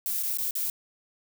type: noise with dropouts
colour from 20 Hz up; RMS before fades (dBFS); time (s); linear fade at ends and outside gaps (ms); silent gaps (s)
violet; -29; 0.06-0.7; 1; 0.227-0.233 / 0.373-0.385 / 0.509-0.553
effects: none